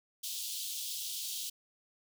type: high-pass noise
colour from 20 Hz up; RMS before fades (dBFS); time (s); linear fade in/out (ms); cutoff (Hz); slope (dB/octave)
pink; -39; 0.23-1.5; 10; 3100; 48
effects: none